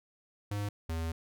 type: tone pair in turn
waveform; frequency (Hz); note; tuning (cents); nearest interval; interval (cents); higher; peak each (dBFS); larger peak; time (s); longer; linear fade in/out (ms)
square; 102.5 / 81.72; G#2 / E2; -22 / -14; major third; 392; first; -33 / -33; neither; 0.51-0.69 / 0.89-1.12; second; 5
effects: none